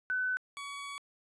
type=tone pair in turn; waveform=sine / 20% pulse; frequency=1507 / 1129 Hz; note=F#6 / C#6; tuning=+31 / +31 cents; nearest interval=perfect fourth; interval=500 cents; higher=first; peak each=-29 / -35 dBFS; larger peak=first; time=0.1-0.37 / 0.57-0.98 s; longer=second; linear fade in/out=0 ms; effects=resampled to 22050 Hz